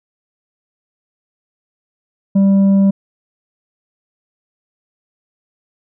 sine tone with tanh clipping, 196 Hz, G3, in tune, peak -9 dBFS, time 2.35-2.91 s, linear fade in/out 10 ms, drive 5 dB, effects none

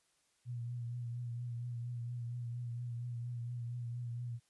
sine tone with vibrato, 120 Hz, B2, 49 cents flat, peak -38 dBFS, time 0.45-4.4 s, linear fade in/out 50 ms, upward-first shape triangle, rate 4.3 Hz, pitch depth 42 cents each way, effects white hiss -75 dBFS RMS until 4.49 s + resampled to 24000 Hz

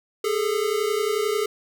square tone pair together, 408.8 / 440 Hz, G#4 / A4, -27 / 0 cents, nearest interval minor second, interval 127 cents, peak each -25 dBFS, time 0.24-1.46 s, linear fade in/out 5 ms, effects none

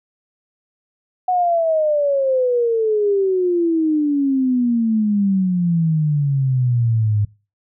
sine exponential sweep, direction down, 740 to 102.3 Hz, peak -14 dBFS, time 1.28-7.25 s, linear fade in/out 5 ms, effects noise-tail reverb RT60 0.3 s tail -22 dB re dry

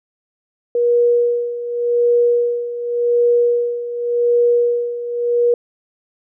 sine tone with tremolo, 478.7 Hz, A#4, 46 cents sharp, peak -10 dBFS, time 0.75-5.54 s, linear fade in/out 2 ms, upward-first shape sine, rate 0.88 Hz, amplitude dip 75%, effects none

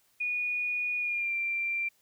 sine tone with pitch glide, 2456 to 2363 Hz, D#7 to D7, -23 to +10 cents, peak -28 dBFS, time 0.2-1.89 s, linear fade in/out 10 ms, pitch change -67 cents, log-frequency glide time 0.99-1.34 s, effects white hiss -68 dBFS RMS until 2.01 s

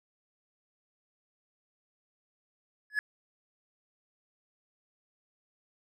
triangle tone with exponential growth, 1700 Hz, G#6, 40 cents sharp, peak -19 dBFS, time 2.9-2.99 s, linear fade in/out 1 ms, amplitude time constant 18 ms, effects tanh soft clip ceiling -17 dBFS

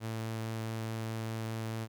sawtooth tone, 111.9 Hz, A2, 30 cents sharp, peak -31 dBFS, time 0-1.88 s, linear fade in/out 50 ms, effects none

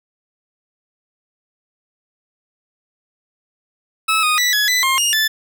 20% pulse tone with pitch steps, 1299 / 1240 / 1965 / 1688 / 1996 / 1064 / 2841 / 1750 Hz, E6 / D#6 / B6 / G#6 / B6 / C6 / F7 / A6, -26 / -6 / -9 / +28 / +18 / +29 / +29 / -10 cents, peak -9 dBFS, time 4.08-5.28 s, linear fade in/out 10 ms, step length 150 ms, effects none

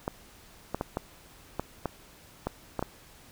clicks, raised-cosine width 1 ms, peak -15 dBFS, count 9, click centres 0.079 / 0.746 / 0.811 / 0.971 / 1.596 / 1.857 / 2.47 / 2.793 / 2.826 s, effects pink hiss -54 dBFS RMS until 3.31 s

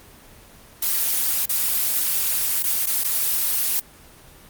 blue noise with dropouts, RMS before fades -21 dBFS, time 0.82-3.8 s, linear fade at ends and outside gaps 5 ms, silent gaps 1.456-1.493 / 2.628-2.638 / 2.86-2.868 / 3.036-3.044 s, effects pink hiss -47 dBFS RMS until 4.49 s + Opus 24 kbps

